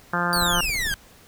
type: harmonic tone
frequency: 174.61 Hz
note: F3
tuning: in tune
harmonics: 1 / 2 / 3 / 4 / 5 / 6 / 7 / 8 / 9 / 10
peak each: -28 / -34 / -33 / -32 / -30 / -31 / -28 / -28 / -28 / -36 dBFS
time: 0.13-0.61 s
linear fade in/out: 5 ms
type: exponential sweep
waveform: sawtooth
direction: down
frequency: 4699 to 1553 Hz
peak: -20 dBFS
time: 0.33-0.94 s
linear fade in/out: 0 ms
type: noise with tremolo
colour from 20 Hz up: brown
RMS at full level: -30 dBFS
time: 0.35-0.95 s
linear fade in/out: 10 ms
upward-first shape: sine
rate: 18 Hz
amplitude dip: 65%
effects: pink hiss -51 dBFS RMS until 1.27 s